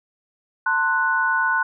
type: chord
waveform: sine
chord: F# diminished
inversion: first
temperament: equal with one note detuned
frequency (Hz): 898 / 1046.5 / 1480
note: A5 / C6 / F#6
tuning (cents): +35 / 0 / 0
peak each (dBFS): -25 / -24 / -19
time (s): 0.66-1.63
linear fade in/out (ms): 5
effects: none